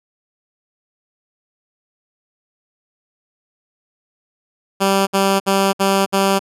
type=tone bursts; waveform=10% pulse; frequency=195.2 Hz; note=G3; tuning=7 cents flat; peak=-5 dBFS; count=5; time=4.8-6.394 s; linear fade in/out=20 ms; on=270 ms; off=61 ms; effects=resampled to 32000 Hz